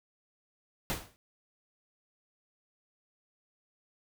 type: noise with exponential decay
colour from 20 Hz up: pink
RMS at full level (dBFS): -30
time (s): 0.9-1.16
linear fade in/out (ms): 0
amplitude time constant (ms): 55
effects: none